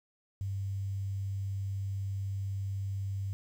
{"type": "tone with quantisation", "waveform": "sine", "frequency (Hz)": 98, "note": "G2", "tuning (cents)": 0, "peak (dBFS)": -32, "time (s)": [0.41, 3.33], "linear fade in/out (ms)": 0, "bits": 10, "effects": []}